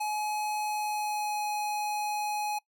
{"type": "tone with pitch glide", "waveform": "square", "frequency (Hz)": [846, 838.7], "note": ["G#5", "G#5"], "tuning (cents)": [32, 17], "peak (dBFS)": -30, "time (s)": [0, 2.59], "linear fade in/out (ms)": 10, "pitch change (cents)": -15, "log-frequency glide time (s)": [0.59, 1.47], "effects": ["noise-tail reverb RT60 0.1 s tail -22 dB re dry"]}